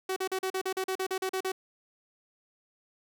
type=tone bursts; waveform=sawtooth; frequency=377.5 Hz; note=F#4; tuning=35 cents sharp; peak=-25 dBFS; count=13; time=0.09-1.519 s; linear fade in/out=5 ms; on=73 ms; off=40 ms; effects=none